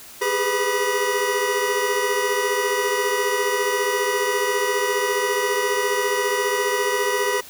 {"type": "tone cluster", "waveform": "square", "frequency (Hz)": [400.5, 415.2, 499.7, 979, 1941], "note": ["G4", "G#4", "B4", "B5", "B6"], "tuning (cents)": [37, 0, 20, -15, -31], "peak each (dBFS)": -27, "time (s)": [0.21, 7.41], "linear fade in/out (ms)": 10, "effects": ["white hiss -42 dBFS RMS until 7.49 s"]}